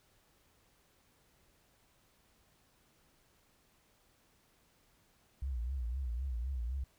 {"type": "tone with vibrato", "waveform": "sine", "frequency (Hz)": 62.6, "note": "B1", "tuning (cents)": 24, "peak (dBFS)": -34, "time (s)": [5.42, 6.84], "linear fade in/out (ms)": 5, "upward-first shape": "triangle", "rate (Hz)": 3.9, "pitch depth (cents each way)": 190, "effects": ["pink hiss -70 dBFS RMS until 6.98 s"]}